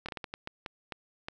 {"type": "slowing click train", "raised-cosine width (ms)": 0.3, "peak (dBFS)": -21, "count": 10, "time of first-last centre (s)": [0.06, 1.285], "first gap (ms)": 26, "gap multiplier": 1.39, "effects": []}